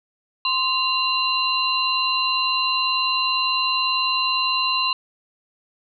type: tone cluster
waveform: sine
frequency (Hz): 1039 / 2779 / 4045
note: C6 / F7 / B7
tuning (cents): -12 / -9 / +41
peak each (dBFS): -23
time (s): 0.45-4.93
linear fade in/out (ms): 2
effects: none